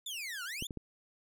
sawtooth exponential two-way sweep, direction down then up, 3628 to 1354 to 3628 Hz, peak -35 dBFS, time 0.06-0.67 s, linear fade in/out 5 ms, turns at 0.44 s
clicks, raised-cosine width 3 ms, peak -27 dBFS, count 3, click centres 0.624 / 0.708 / 0.773 s
effects none

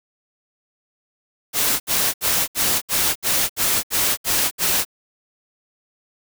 white noise bursts, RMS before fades -19 dBFS, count 10, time 1.53-4.851 s, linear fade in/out 50 ms, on 270 ms, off 69 ms, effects none

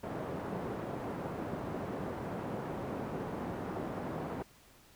pink band-pass noise, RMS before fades -39 dBFS, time 0.03-4.43 s, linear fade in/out 10 ms, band 140 to 910 Hz, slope 12 dB/octave, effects pink hiss -61 dBFS RMS until 4.95 s

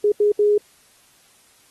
sine tone bursts at uneven times, 415.3 Hz, G#4, in tune, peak -13 dBFS, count 3, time 0.04-0.12 / 0.2-0.32 / 0.39-0.58 s, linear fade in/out 5 ms, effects white hiss -55 dBFS RMS until 1.7 s + AAC 32 kbps

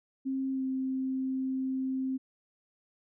sine tone with pitch glide, 266.5 to 262.7 Hz, C4 to C4, +32 to +7 cents, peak -29 dBFS, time 0.25-2.18 s, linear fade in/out 20 ms, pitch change -25 cents, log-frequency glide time 0.52-0.63 s, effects none

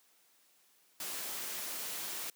white noise, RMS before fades -40 dBFS, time 1-2.3 s, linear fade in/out 2 ms, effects white hiss -68 dBFS RMS until 2.35 s + high-pass 200 Hz 12 dB/octave

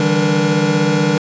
square tone cluster, 148.9 / 164.6 / 195.3 / 293.6 / 476.6 Hz, D3 / E3 / G3 / D4 / A#4, +24 / -2 / -6 / 0 / +38 cents, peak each -20 dBFS, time 0-1.18 s, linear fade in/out 2 ms, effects resampled to 16000 Hz + 8-bit

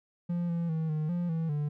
triangle tone with pitch steps, 173.5 / 169.4 / 160.1 / 154.1 / 174.7 / 162.9 / 147.6 Hz, F3 / E3 / D#3 / D#3 / F3 / E3 / D3, -11 / +48 / +50 / -16 / +1 / -20 / +9 cents, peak -26 dBFS, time 0.29-1.69 s, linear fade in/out 10 ms, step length 200 ms, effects none

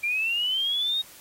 sine linear sweep, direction up, 2351 to 3758 Hz, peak -23 dBFS, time 0.03-1.02 s, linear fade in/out 10 ms, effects white hiss -49 dBFS RMS until 1.2 s + AAC 48 kbps

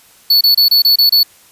square tone bursts, 4435 Hz, C#8, in tune, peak -7 dBFS, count 7, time 0.3-1.232 s, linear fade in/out 5 ms, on 110 ms, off 27 ms, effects white hiss -46 dBFS RMS until 1.51 s + resampled to 32000 Hz

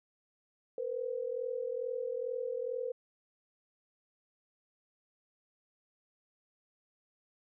sine tone pair together, 466.2 / 508.5 Hz, A#4 / C5, 0 / -50 cents, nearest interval major second, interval 150 cents, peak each -37 / -36 dBFS, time 0.78-2.92 s, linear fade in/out 2 ms, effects none

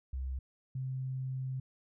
sine tone pair in turn, 65.41 / 130.82 Hz, C2 / C3, 0 / 0 cents, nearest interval octave, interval 1200 cents, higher second, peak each -34 / -34 dBFS, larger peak neither, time 0.13-0.39 / 0.75-1.6 s, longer second, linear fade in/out 5 ms, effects none

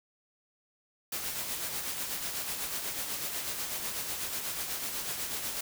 white noise with tremolo, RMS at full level -34 dBFS, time 1.12-5.61 s, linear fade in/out 5 ms, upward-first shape sine, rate 8.1 Hz, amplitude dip 40%, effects none

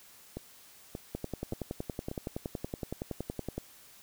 two click trains, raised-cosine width 2 ms, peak -24 / -21 dBFS, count 4 / 27, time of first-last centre 0.37-2.114 / 1.15-3.58 s, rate 1.72 / 10.7 Hz, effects white hiss -56 dBFS RMS until 4.02 s

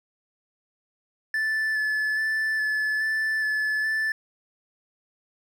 triangle tone with vibrato, 1742 Hz, A6, 18 cents flat, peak -21 dBFS, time 1.34-4.12 s, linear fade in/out 2 ms, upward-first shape square, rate 1.2 Hz, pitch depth 14 cents each way, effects none

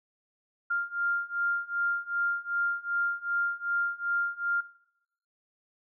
sine beating tone pair, 1396.9 / 1399.5 Hz, F6 / F6, 0 / +3 cents, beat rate 2.6 Hz, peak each -31 dBFS, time 0.7-4.61 s, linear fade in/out 10 ms, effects noise-tail reverb RT60 0.8 s tail -18 dB re dry

